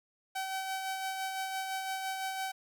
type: tone with tremolo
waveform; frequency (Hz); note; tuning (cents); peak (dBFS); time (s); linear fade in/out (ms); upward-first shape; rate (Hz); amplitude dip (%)
sawtooth; 765; G5; -42; -29; 0.35-2.52; 10; sine; 5.9; 35
effects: none